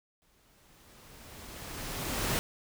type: noise with exponential growth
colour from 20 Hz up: pink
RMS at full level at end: -29 dBFS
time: 0.22-2.39 s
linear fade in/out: 0 ms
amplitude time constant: 470 ms
effects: none